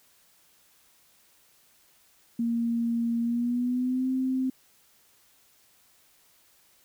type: tone with pitch glide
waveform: sine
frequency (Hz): 233.1 to 260.1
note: A#3 to C4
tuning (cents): 0 to -10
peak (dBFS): -24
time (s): 2.39-4.5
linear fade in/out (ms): 5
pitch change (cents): +190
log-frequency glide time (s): 3.21-4.09
effects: white hiss -62 dBFS RMS until 6.84 s